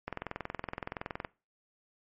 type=click train; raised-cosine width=0.5 ms; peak=-20 dBFS; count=26; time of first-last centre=0.08-1.248 s; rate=21.4 Hz; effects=noise-tail reverb RT60 0.3 s tail -21 dB re dry + MP3 32 kbps